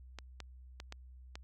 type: clicks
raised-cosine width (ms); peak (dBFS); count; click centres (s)
0.2; -27; 5; 0.187 / 0.403 / 0.801 / 0.924 / 1.355
effects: added 63 Hz sine -51 dBFS peak until 1.43 s